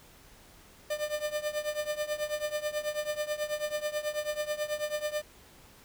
45% pulse tone with tremolo, 600 Hz, D5, 37 cents sharp, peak -27 dBFS, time 0.9-5.22 s, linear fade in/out 5 ms, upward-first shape triangle, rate 9.2 Hz, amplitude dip 90%, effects pink hiss -56 dBFS RMS until 5.84 s

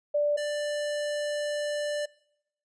sine / square tone pair in turn, 587.3 / 589.9 Hz, D5 / D5, 0 / +8 cents, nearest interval unison, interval 8 cents, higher second, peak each -22 / -29 dBFS, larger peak first, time 0.14-0.37 / 0.37-2.06 s, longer second, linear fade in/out 10 ms, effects noise-tail reverb RT60 0.8 s tail -24 dB re dry + resampled to 22050 Hz

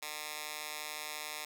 10% pulse tone with high-pass filter, 151.4 Hz, D#3, 47 cents flat, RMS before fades -42 dBFS, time 0.02-1.45 s, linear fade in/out 5 ms, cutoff 1500 Hz, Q 0.53, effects none

